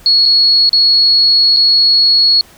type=tone with dropouts; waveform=sine; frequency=4346 Hz; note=C#8; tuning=35 cents flat; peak=-6 dBFS; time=0.06-2.41 s; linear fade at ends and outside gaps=1 ms; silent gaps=0.255-0.259 / 0.693-0.73 / 1.564-1.569 s; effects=pink hiss -42 dBFS RMS until 2.57 s